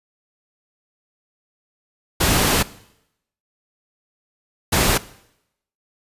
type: noise bursts at uneven times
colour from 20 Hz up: pink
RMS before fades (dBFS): -17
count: 2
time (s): 2.2-2.63 / 4.72-4.98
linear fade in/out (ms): 10
effects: noise-tail reverb RT60 0.8 s tail -19 dB re dry + resampled to 32000 Hz